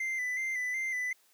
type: tone with vibrato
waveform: triangle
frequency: 2040 Hz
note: C7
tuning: 44 cents flat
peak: -29 dBFS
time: 0-1.13 s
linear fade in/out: 5 ms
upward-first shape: square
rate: 2.7 Hz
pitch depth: 39 cents each way
effects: white hiss -66 dBFS RMS until 1.33 s + high-pass 300 Hz 12 dB/octave